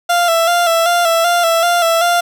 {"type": "tone with vibrato", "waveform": "30% pulse", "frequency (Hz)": 680, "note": "F5", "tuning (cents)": -46, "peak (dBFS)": -8, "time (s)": [0.09, 2.21], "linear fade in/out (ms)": 10, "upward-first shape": "square", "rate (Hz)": 2.6, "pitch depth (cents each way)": 42, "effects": []}